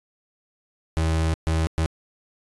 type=tone bursts at uneven times; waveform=35% pulse; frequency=80.5 Hz; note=E2; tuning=41 cents flat; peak=-18 dBFS; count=3; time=0.97-1.34 / 1.47-1.67 / 1.78-1.86 s; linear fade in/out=0 ms; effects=resampled to 24000 Hz